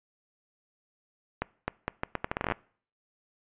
accelerating click train, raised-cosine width 0.5 ms, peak -13 dBFS, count 15, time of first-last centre 1.42-2.521 s, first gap 260 ms, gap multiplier 0.77, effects noise-tail reverb RT60 0.5 s tail -23 dB re dry + resampled to 8000 Hz

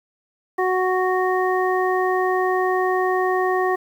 harmonic tone, 370 Hz, F#4, in tune, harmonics 1 / 2 / 3 / 5, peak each -20 / -23 / -25 / -27 dBFS, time 0.58-3.76 s, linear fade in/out 10 ms, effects 8-bit

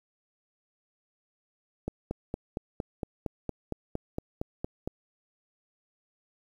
click train, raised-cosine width 2 ms, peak -18 dBFS, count 14, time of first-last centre 1.88-4.875 s, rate 4.34 Hz, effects 9-bit

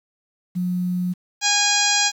sine tone, 180 Hz, F#3, 47 cents flat, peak -20 dBFS, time 0.55-1.14 s, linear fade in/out 20 ms
harmonic tone, 820 Hz, G#5, 22 cents flat, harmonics 1 / 2 / 3 / 4 / 5 / 6 / 7 / 8 / 9, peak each -25 / -25 / -25 / -25 / -25 / -25 / -25 / -25 / -25 dBFS, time 1.41-2.12 s, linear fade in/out 50 ms
effects 8-bit

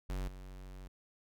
square tone with level steps, 46.73 Hz, F#1, 18 cents sharp, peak -36 / -47 dBFS, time 0.09-0.88 s, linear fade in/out 10 ms, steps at 0.28 s, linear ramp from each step 2 ms, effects none

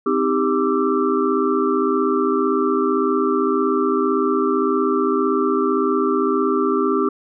sine tone cluster, 259.1 / 314.8 / 396.6 / 1173 / 1332 Hz, C4 / D#4 / G4 / D6 / E6, -17 / +20 / +20 / -2 / +18 cents, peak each -22 / -23 / -19 / -23 / -28 dBFS, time 0.06-7.09 s, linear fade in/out 5 ms, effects none

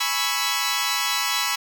10% pulse chord, C# minor seventh, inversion second, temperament equal, 830.6 / 987.8 / 1108.7 / 1318.5 Hz, G#5 / B5 / C#6 / E6, 0 / 0 / 0 / 0 cents, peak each -22 / -17 / -19 / -19 dBFS, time 0-1.56 s, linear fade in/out 10 ms, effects none

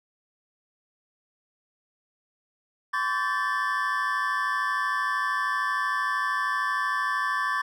triangle tone cluster, 1027 / 1140 / 1567 / 1756 Hz, C6 / C#6 / G6 / A6, -33 / +48 / -1 / -4 cents, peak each -30 / -26 / -32 / -27 dBFS, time 2.93-7.62 s, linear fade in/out 10 ms, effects none

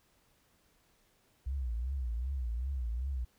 sine tone with vibrato, 62.4 Hz, B1, 19 cents sharp, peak -32 dBFS, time 1.46-3.25 s, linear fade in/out 10 ms, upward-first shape triangle, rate 2.6 Hz, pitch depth 210 cents each way, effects pink hiss -70 dBFS RMS until 3.38 s

